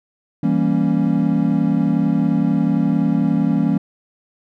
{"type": "chord", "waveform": "triangle", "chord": "E diminished seventh", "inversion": "none", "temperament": "equal", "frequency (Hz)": [164.81, 196, 233.1, 277.2], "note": ["E3", "G3", "Bb3", "Db4"], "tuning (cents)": [0, 0, 0, 0], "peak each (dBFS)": -18, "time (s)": [0.43, 3.78], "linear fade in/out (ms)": 5, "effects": []}